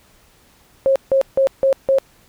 sine tone bursts, 539 Hz, C#5, 49 cents flat, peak -11 dBFS, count 5, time 0.86-1.985 s, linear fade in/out 0 ms, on 97 ms, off 160 ms, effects pink hiss -53 dBFS RMS until 2.28 s

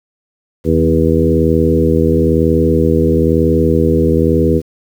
harmonic tone with a mistuned harmonic, 81 Hz, E2, 30 cents flat, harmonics 1 / 2 / 3 / 4 / 5 / 6, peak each -16 / -16 / -16 / -16 / -16 / -16 dBFS, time 0.64-4.62 s, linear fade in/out 50 ms, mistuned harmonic 2, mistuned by -24 cents, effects 7-bit

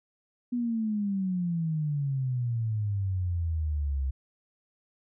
sine exponential sweep, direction down, 246.9 to 65.41 Hz, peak -26 dBFS, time 0.52-4.11 s, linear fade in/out 10 ms, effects none

